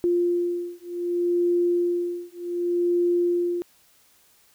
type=beating tone pair; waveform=sine; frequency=349.2 / 349.86 Hz; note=F4 / F4; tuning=0 / +3 cents; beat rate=0.66 Hz; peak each=-24 dBFS; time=0.04-3.62 s; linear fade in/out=0 ms; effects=white hiss -59 dBFS RMS until 4.54 s